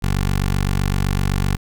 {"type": "tone with notch filter", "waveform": "15% pulse", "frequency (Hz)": 47.81, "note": "G1", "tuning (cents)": -43, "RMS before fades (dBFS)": -19, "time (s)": [0.02, 1.57], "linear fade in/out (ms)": 20, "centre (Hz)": 540, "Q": 1.4, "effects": []}